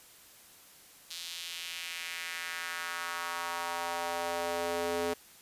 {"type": "tone with high-pass filter sweep", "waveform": "square", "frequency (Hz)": 85.6, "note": "F2", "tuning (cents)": -34, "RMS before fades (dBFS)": -36, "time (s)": [1.1, 5.14], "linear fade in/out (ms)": 10, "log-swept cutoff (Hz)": [3900, 400], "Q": 1.9, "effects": ["white hiss -56 dBFS RMS until 5.41 s", "resampled to 32000 Hz"]}